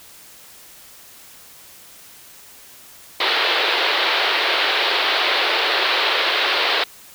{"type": "band-pass noise", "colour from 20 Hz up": "white", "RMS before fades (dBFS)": -19, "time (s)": [3.2, 6.84], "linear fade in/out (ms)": 5, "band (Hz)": [350, 4200], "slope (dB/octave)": 48, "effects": ["white hiss -44 dBFS RMS until 7.14 s"]}